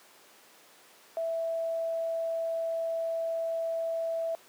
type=tone; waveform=sine; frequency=659.3 Hz; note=E5; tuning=in tune; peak=-28 dBFS; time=1.17-4.35 s; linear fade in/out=0 ms; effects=pink hiss -56 dBFS RMS until 4.48 s + high-pass 400 Hz 12 dB/octave